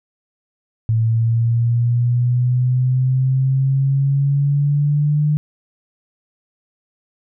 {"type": "exponential sweep", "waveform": "sine", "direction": "up", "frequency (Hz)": [111.9, 150.7], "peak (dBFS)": -13, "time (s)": [0.89, 5.37], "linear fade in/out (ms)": 0, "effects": []}